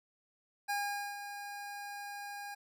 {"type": "tone with ADSR envelope", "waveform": "25% pulse", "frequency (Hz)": 813, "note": "G#5", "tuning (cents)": -37, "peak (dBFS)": -28, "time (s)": [0.68, 2.55], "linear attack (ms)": 20, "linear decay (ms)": 460, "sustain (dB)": -10, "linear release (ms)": 13, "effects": []}